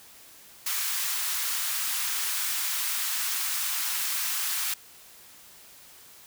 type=high-pass noise; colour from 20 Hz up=white; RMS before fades=-29 dBFS; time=0.66-4.74 s; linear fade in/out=5 ms; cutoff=1000 Hz; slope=24 dB/octave; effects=white hiss -51 dBFS RMS until 6.26 s